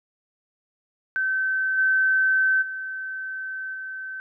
sine tone with level steps, 1538 Hz, G6, 33 cents flat, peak -21 / -17 / -29 / -31 dBFS, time 1.16-4.2 s, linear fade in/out 0 ms, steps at 1.77 / 2.61 / 3.73 s, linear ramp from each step 20 ms, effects none

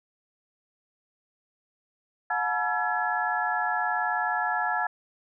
sine tone cluster, 724 / 864 / 963 / 1347 / 1696 Hz, F#5 / A5 / B5 / E6 / G#6, -38 / -32 / -44 / +37 / +36 cents, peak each -30 / -30 / -35 / -32 / -29 dBFS, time 2.3-4.87 s, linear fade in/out 5 ms, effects none

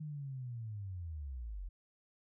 sine linear sweep, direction down, 155.56 to 41.38 Hz, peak -40 dBFS, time 0-1.69 s, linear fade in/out 10 ms, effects none

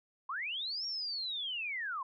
sine linear two-way sweep, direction up then down, 993 to 5600 to 993 Hz, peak -35 dBFS, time 0.29-2.03 s, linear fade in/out 5 ms, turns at 0.86 s, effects none

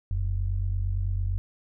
sine tone pair together, 43.65 / 92.5 Hz, F1 / F#2, 0 / 0 cents, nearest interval octave + minor second, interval 1300 cents, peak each -27 dBFS, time 0.11-1.38 s, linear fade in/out 0 ms, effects none

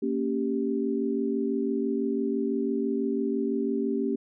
sine chord, G diminished, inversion first, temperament equal with one note detuned, 231.2 / 277.2 / 392 Hz, Bb3 / Db4 / G4, -14 / 0 / 0 cents, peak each -29 dBFS, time 0.02-4.16 s, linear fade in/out 10 ms, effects none

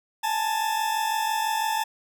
40% pulse tone pair together, 842 / 888 Hz, G#5 / A5, +24 / +16 cents, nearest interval minor second, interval 92 cents, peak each -28 / -24 dBFS, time 0.23-1.84 s, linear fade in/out 10 ms, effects none

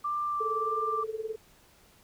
sine tone with vibrato, 1178 Hz, D6, 5 cents sharp, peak -28 dBFS, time 0.04-1.04 s, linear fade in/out 10 ms, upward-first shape sine, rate 1.6 Hz, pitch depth 12 cents each way
sine tone with tremolo, 440 Hz, A4, in tune, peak -28 dBFS, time 0.4-1.36 s, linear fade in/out 10 ms, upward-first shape triangle, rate 19 Hz, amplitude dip 95%
effects pink hiss -60 dBFS RMS until 2.03 s

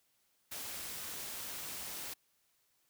white noise with amplitude modulation, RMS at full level -42 dBFS, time 0.51-2.14 s, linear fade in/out 10 ms, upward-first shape sine, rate 198 Hz, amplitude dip 25%, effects white hiss -75 dBFS RMS until 2.89 s

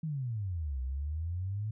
sine exponential two-way sweep, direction down then up, 164.81 to 62.8 to 110.6 Hz, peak -32 dBFS, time 0.03-1.71 s, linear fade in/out 5 ms, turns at 0.81 s, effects none

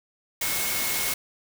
sine tone in noise, 2176 Hz, C#7, 33 cents flat, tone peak -34 dBFS, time 0.41-1.14 s, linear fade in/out 5 ms, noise white, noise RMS -27 dBFS, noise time 0.41-1.14 s, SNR -10 dB, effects none

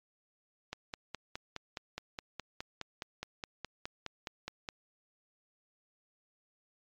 click train, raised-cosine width 0.2 ms, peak -21 dBFS, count 20, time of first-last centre 0.73-4.688 s, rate 4.8 Hz, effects low-pass 7000 Hz 12 dB/octave + MP3 96 kbps

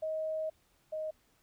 sine tone pair in turn, 630 / 624.2 Hz, D#5 / D#5, +21 / +5 cents, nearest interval unison, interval 16 cents, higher first, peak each -32 / -34 dBFS, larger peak first, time 0.02-0.5 / 0.92-1.11 s, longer first, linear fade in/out 10 ms, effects pink hiss -70 dBFS RMS until 1.42 s

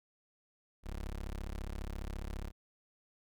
25% pulse tone, 34.65 Hz, C#1, in tune, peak -35 dBFS, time 0.83-2.52 s, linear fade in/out 50 ms, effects none

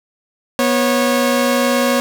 sawtooth tone pair together, 244 / 547 Hz, B3 / C#5, -21 / -23 cents, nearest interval octave + major second, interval 1398 cents, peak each -12 dBFS, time 0.59-2 s, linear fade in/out 0 ms, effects none

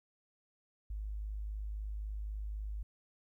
sine tone, 51.91 Hz, G#1, in tune, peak -37 dBFS, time 0.9-2.83 s, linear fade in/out 5 ms, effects 13-bit

